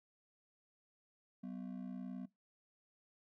triangle ring-modulated tone, 220 Hz, A3, in tune, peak -38 dBFS, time 1.43-2.26 s, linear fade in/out 10 ms, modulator 29.6 Hz, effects noise-tail reverb RT60 0.2 s tail -21 dB re dry

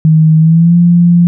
sine tone with pitch glide, 157.8 to 173.08 Hz, D#3 to F3, +25 to -15 cents, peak -3 dBFS, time 0.05-1.27 s, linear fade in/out 0 ms, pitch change +160 cents, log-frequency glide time 0.38-0.76 s, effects none

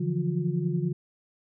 sine tone cluster, 144.6 / 168.6 / 179.1 / 357 Hz, D3 / E3 / F3 / F4, -27 / +39 / +44 / +38 cents, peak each -29 / -28 / -32 / -34 dBFS, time 0-0.93 s, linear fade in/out 10 ms, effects none

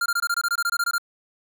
square tone bursts, 1396.9 Hz, F6, in tune, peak -21 dBFS, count 14, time 0.01-0.982 s, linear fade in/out 5 ms, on 49 ms, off 22 ms, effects none

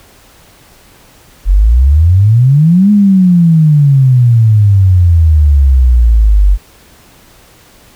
sine exponential two-way sweep, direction up then down, 43.65 to 210 to 46.55 Hz, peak -3 dBFS, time 1.45-6.58 s, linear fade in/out 50 ms, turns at 2.91 s, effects pink hiss -42 dBFS RMS until 7.95 s

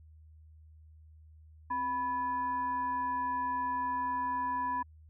sine tone with frequency modulation, 987.8 Hz, B5, in tune, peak -30 dBFS, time 1.7-4.83 s, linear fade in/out 10 ms, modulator 725 Hz, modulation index 0.42, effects added 78 Hz sine -53 dBFS peak until 5.09 s

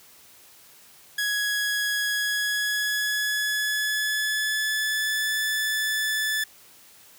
sawtooth tone with pitch glide, 1669 to 1741.9 Hz, G#6 to A6, +8 to -18 cents, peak -20 dBFS, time 1.18-6.44 s, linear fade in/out 5 ms, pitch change +74 cents, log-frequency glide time 2.11-5.38 s, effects white hiss -52 dBFS RMS until 7.18 s + high-pass 60 Hz 12 dB/octave

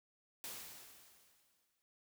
white noise with exponential decay, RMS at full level -45 dBFS, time 0.44-1.82 s, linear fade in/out 0 ms, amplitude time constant 300 ms, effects none

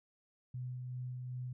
sine tone with tremolo, 125.7 Hz, B2, 31 cents sharp, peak -38 dBFS, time 0.54-1.53 s, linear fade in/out 5 ms, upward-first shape sine, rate 2.6 Hz, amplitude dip 25%, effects none

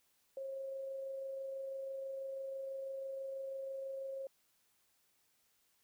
sine tone with amplitude modulation, 539 Hz, C#5, 49 cents flat, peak -39 dBFS, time 0.37-4.27 s, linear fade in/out 2 ms, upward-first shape sine, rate 26.1 Hz, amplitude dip 25%, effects white hiss -75 dBFS RMS until 5.83 s

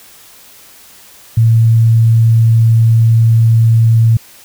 sine tone, 113.7 Hz, A#2, 43 cents flat, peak -5 dBFS, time 1.37-4.17 s, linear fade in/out 5 ms, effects white hiss -40 dBFS RMS until 4.44 s

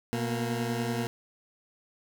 20% pulse tone pair together, 120.93 / 231.4 Hz, B2 / A#3, -36 / -13 cents, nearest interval major seventh, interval 1123 cents, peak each -26 / -27 dBFS, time 0.13-1.07 s, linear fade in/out 0 ms, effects none

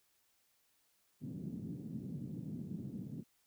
white band-pass noise, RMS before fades -44 dBFS, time 1.2-3.24 s, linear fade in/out 50 ms, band 130 to 230 Hz, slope 24 dB/octave, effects white hiss -75 dBFS RMS until 3.46 s

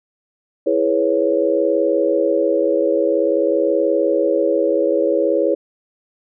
sine chord, C# minor seventh, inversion first, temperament equal, 329.6 / 415.3 / 493.9 / 554.4 Hz, E4 / G#4 / B4 / C#5, 0 / 0 / 0 / 0 cents, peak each -20 / -20 / -20 / -18 dBFS, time 0.66-5.55 s, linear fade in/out 10 ms, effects none

